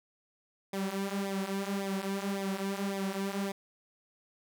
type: tone with flanger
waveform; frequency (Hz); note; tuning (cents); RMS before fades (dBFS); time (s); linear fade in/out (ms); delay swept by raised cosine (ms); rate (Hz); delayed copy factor
sawtooth; 196; G3; 0; -34; 0.73-3.52; 5; 0.69 to 6.69; 1.8; -0.75
effects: none